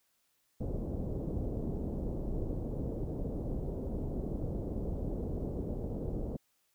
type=low-pass noise; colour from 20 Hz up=pink; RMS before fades=-36 dBFS; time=0.6-6.37 s; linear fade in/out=10 ms; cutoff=530 Hz; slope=24 dB/octave; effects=white hiss -75 dBFS RMS until 6.74 s